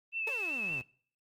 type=tone with vibrato; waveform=sine; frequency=2637 Hz; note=E7; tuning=in tune; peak=-32 dBFS; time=0.12-0.83 s; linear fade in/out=50 ms; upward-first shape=sine; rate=5.3 Hz; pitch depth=35 cents each way
type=tone with exponential decay; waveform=30% pulse; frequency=447.9 Hz; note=A4; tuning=31 cents sharp; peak=-32 dBFS; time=0.27-0.35 s; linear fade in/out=5 ms; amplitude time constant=17 ms
type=exponential sweep; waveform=sawtooth; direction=down; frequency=608 to 116.8 Hz; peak=-39 dBFS; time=0.28-0.82 s; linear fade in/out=10 ms
effects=noise-tail reverb RT60 0.5 s tail -23 dB re dry + Opus 24 kbps